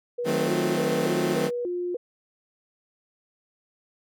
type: tone with vibrato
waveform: sine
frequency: 414.4 Hz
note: G#4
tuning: 4 cents flat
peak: -26 dBFS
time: 0.18-1.97 s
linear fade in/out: 10 ms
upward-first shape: square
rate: 1.7 Hz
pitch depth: 270 cents each way
type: chord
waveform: 20% pulse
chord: D# diminished seventh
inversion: none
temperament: equal with one note detuned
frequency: 156.1 / 185 / 220 / 261.6 Hz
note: D#3 / F#3 / A3 / C4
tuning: +6 / 0 / 0 / 0 cents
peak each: -25 dBFS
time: 0.24-1.51 s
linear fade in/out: 50 ms
effects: none